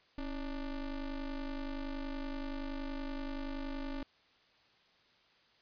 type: ring-modulated tone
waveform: square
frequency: 148.3 Hz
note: D3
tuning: 17 cents sharp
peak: -35 dBFS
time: 0.18-4.03 s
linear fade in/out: 2 ms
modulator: 123 Hz
effects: white hiss -67 dBFS RMS until 5.61 s + resampled to 11025 Hz